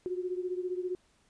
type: beating tone pair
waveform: sine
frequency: 360 / 375 Hz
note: F#4 / F#4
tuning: -47 / +23 cents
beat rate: 15 Hz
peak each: -33 / -37 dBFS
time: 0.06-0.95 s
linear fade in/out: 0 ms
effects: pink hiss -68 dBFS RMS until 1.29 s + resampled to 22050 Hz